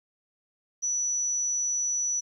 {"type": "tone", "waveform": "sine", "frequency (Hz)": 5920, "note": "F#8", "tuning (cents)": 0, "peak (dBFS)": -25, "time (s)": [0.82, 2.21], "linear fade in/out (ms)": 20, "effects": ["11-bit"]}